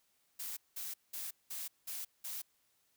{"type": "noise bursts", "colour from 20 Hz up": "blue", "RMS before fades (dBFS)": -42, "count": 6, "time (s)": [0.39, 2.42], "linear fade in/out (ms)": 10, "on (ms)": 180, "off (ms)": 190, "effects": ["white hiss -75 dBFS RMS until 2.96 s"]}